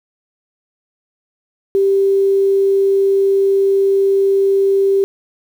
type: tone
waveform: sine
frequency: 392 Hz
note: G4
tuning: in tune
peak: -10 dBFS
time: 1.75-5.04 s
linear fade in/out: 0 ms
effects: 7-bit